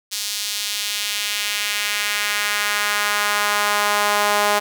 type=tone with high-pass filter sweep; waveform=sawtooth; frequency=206.6 Hz; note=G#3; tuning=9 cents flat; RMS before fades=-21 dBFS; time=0.11-4.6 s; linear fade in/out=20 ms; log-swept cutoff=4500 to 740 Hz; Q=1.3; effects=7-bit